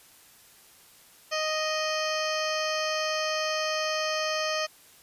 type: harmonic tone with a mistuned harmonic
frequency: 622.3 Hz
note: D#5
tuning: in tune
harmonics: 1 / 2 / 3 / 4 / 5 / 7 / 8 / 9 / 10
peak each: -30 / -33 / -35 / -36 / -37 / -38 / -39 / -40 / -40 dBFS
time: 1.31-4.67 s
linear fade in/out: 20 ms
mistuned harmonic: 9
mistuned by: -55 cents
effects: white hiss -55 dBFS RMS until 5.02 s + resampled to 32000 Hz

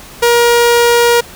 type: tone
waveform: sawtooth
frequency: 474.4 Hz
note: A#4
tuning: 30 cents sharp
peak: -3 dBFS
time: 0.22-1.21 s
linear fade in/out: 10 ms
effects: pink hiss -34 dBFS RMS until 1.35 s

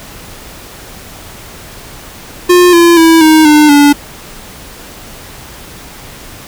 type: tone with pitch steps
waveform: square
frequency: 356.2 / 341.5 / 327.4 / 313.9 / 300.9 / 288.5 Hz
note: F4 / F4 / E4 / D#4 / D4 / D4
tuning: +34 / -39 / -12 / +15 / +42 / -31 cents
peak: -3 dBFS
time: 2.49-3.93 s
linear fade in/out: 10 ms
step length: 240 ms
effects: pink hiss -31 dBFS RMS until 6.47 s

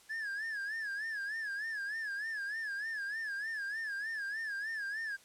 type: tone with vibrato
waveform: triangle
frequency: 1700 Hz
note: G#6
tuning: 40 cents sharp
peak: -34 dBFS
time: 0.09-5.17 s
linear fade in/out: 20 ms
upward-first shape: sine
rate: 3.3 Hz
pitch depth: 120 cents each way
effects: white hiss -61 dBFS RMS until 5.24 s + low-pass 10000 Hz 12 dB/octave

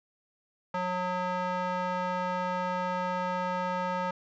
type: tone with band-pass filter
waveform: square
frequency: 181.6 Hz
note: F#3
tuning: 32 cents flat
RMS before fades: -31 dBFS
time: 0.74-4.11 s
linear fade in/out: 5 ms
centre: 1000 Hz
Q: 1.6
effects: resampled to 16000 Hz

